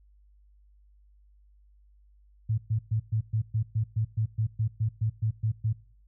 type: tone bursts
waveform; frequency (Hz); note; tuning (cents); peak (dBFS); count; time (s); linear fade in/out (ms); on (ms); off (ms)
sine; 110; A2; 0; -23; 16; 2.49-5.73; 10; 90; 120
effects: noise-tail reverb RT60 0.5 s tail -22 dB re dry + added 50 Hz sine -56 dBFS peak until 6.07 s